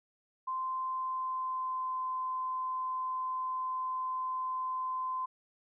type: tone with pitch glide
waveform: sine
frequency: 1039 to 1030.6 Hz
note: C6 to C6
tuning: -12 to -27 cents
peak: -32 dBFS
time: 0.47-5.26 s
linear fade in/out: 10 ms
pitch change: -15 cents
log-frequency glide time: 0.8-2.02 s
effects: none